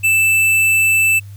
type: tone with tanh clipping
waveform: sine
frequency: 2645 Hz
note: E7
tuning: 5 cents sharp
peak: -12 dBFS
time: 0.03-1.2 s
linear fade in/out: 20 ms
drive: 15 dB
effects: added 100 Hz sine -31 dBFS peak until 1.36 s + white hiss -51 dBFS RMS until 1.36 s